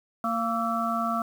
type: harmonic tone with a mistuned harmonic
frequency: 230 Hz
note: A#3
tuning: 23 cents flat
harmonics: 1 / 3 / 5 / 6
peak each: -30 / -30 / -30 / -30 dBFS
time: 0.24-1.22 s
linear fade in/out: 2 ms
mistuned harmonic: 6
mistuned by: -69 cents
effects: 8-bit